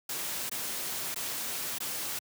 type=noise with dropouts; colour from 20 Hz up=white; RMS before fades=-35 dBFS; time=0.09-2.19 s; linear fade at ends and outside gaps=5 ms; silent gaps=0.495-0.514 / 1.145-1.159 / 1.785-1.803 s; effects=high-pass 100 Hz 12 dB/octave